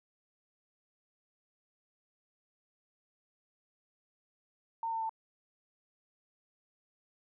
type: tone with pitch steps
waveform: sine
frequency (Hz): 911 / 901.6 / 892.3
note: A#5 / A5 / A5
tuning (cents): -40 / +42 / +24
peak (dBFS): -32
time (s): 4.83-5.094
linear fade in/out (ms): 2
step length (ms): 88
effects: none